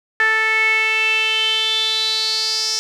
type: tone with band-pass filter sweep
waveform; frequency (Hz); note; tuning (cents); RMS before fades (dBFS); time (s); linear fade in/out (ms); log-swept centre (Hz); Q
sawtooth; 440; A4; 0; -18; 0.2-2.79; 0; 1800 to 5400; 7.1
effects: none